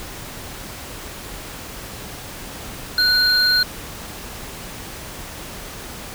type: tone pair together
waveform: triangle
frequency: 1480 / 4190 Hz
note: F#6 / C8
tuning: 0 / +2 cents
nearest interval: octave + tritone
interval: 1802 cents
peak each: -17 / -14 dBFS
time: 2.98-3.63 s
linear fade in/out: 2 ms
effects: pink hiss -34 dBFS RMS until 6.14 s